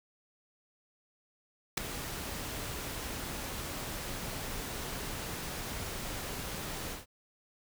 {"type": "noise with ADSR envelope", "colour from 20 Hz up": "pink", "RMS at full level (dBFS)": -24, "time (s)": [1.77, 7.06], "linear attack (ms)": 8, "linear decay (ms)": 3, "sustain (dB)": -15, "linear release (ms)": 150, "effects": []}